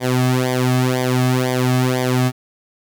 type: tone with flanger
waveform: sawtooth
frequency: 127.1 Hz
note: C3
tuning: 50 cents flat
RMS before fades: -17 dBFS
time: 0-2.32 s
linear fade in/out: 50 ms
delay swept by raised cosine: 0.73 to 2.13 ms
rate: 2 Hz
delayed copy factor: -0.9
effects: none